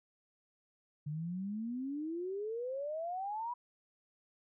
sine exponential sweep, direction up, 145 to 988 Hz, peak -36 dBFS, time 1.06-3.54 s, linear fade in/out 10 ms, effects none

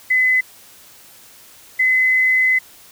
sine tone pair in turn, 2022 / 2032 Hz, B6 / B6, +40 / +49 cents, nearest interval unison, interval 9 cents, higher second, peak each -12 dBFS, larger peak neither, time 0.1-0.41 / 1.79-2.59 s, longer second, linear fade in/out 10 ms, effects white hiss -45 dBFS RMS until 2.91 s

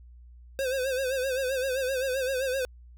square tone with vibrato, 523.3 Hz, C5, in tune, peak -27 dBFS, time 0.59-2.65 s, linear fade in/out 0 ms, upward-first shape sine, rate 7.7 Hz, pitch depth 78 cents each way, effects added 60 Hz sine -47 dBFS peak until 2.97 s

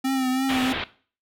square tone with vibrato, 261.6 Hz, C4, in tune, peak -22 dBFS, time 0.04-0.73 s, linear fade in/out 10 ms, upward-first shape triangle, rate 3 Hz, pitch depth 50 cents each way
white low-pass noise, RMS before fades -29 dBFS, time 0.49-0.84 s, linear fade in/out 2 ms, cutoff 3700 Hz, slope 48 dB/octave
effects noise-tail reverb RT60 0.4 s tail -17 dB re dry

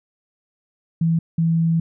sine tone pair in turn, 164.81 / 164.81 Hz, E3 / E3, 0 / 0 cents, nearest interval unison, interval 0 cents, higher neither, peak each -15 dBFS, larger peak neither, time 1.01-1.19 / 1.38-1.8 s, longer second, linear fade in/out 5 ms, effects none

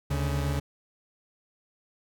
40% pulse tone pair together, 74 / 139.69 Hz, D2 / C#3, +14 / +14 cents, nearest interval major seventh, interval 1100 cents, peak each -28 dBFS, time 0.1-0.6 s, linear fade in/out 10 ms, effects none

